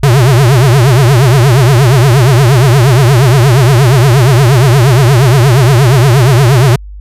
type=tone with vibrato; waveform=square; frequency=128.6 Hz; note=C3; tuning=30 cents flat; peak=-4 dBFS; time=0.03-6.76 s; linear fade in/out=5 ms; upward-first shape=triangle; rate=8.5 Hz; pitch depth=260 cents each way; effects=added 50 Hz sine -24 dBFS peak until 7 s + resampled to 32000 Hz